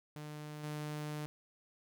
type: tone with level steps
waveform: sawtooth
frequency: 150.4 Hz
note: D3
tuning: 42 cents sharp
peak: -40 / -35 dBFS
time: 0.16-1.26 s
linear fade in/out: 0 ms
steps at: 0.63 s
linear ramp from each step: 10 ms
effects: none